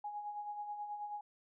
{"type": "tone with tremolo", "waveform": "sine", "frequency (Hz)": 830, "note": "G#5", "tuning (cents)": -1, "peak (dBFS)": -38, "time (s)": [0.04, 1.21], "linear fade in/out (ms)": 5, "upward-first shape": "sine", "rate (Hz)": 9.3, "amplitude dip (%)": 50, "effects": []}